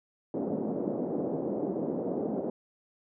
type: band-pass noise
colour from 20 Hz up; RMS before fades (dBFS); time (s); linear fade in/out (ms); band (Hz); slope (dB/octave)
pink; -32; 0.34-2.5; 2; 200 to 570; 24
effects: none